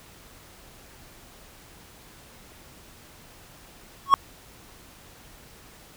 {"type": "tone with exponential growth", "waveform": "triangle", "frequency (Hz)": 1100, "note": "C#6", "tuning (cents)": -14, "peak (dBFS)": -5, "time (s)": [4.06, 4.14], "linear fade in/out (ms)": 0, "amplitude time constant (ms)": 16, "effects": ["pink hiss -50 dBFS RMS until 5.96 s"]}